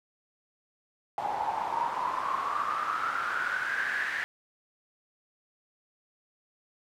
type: noise with band-pass filter sweep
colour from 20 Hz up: pink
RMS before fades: -31 dBFS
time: 1.18-4.24 s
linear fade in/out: 0 ms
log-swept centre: 800 to 1800 Hz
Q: 10
effects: none